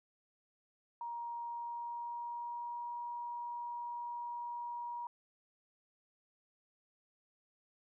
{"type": "tone with pitch glide", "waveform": "sine", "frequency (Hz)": [943, 954.5], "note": ["A#5", "A#5"], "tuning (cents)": [20, 41], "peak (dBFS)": -39, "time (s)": [1.01, 5.07], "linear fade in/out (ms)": 2, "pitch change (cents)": 21, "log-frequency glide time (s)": [1.47, 2.91], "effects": []}